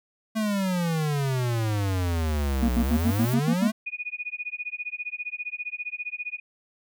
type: noise with exponential growth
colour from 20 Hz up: violet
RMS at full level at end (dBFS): -36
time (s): 0.35-3.34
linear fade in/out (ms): 0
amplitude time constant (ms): 650
type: exponential two-way sweep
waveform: square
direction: down then up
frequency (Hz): 223.3 to 59.6 to 223.3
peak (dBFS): -24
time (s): 0.35-3.72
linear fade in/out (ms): 20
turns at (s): 2.78
type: tone bursts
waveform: triangle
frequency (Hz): 233.1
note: A#3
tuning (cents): 0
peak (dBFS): -18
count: 8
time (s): 2.62-3.682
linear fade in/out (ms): 10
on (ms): 68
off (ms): 74
type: tone with tremolo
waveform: sine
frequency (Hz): 2464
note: D#7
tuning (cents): -17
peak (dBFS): -27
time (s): 3.86-6.4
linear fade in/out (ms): 10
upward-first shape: sine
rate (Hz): 15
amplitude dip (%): 100
effects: none